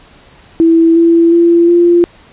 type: tone with pitch steps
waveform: sine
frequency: 329.6 / 335 / 340.4 / 346 Hz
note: E4 / E4 / F4 / F4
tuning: 0 / +28 / -44 / -16 cents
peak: -4 dBFS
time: 0.6-2.04 s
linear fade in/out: 0 ms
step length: 360 ms
effects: pink hiss -42 dBFS RMS until 2.32 s + resampled to 8000 Hz